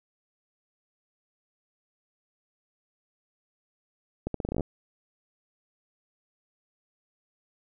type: accelerating click train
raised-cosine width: 2 ms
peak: -16 dBFS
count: 11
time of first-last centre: 4.27-4.607 s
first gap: 73 ms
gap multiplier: 0.81
effects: none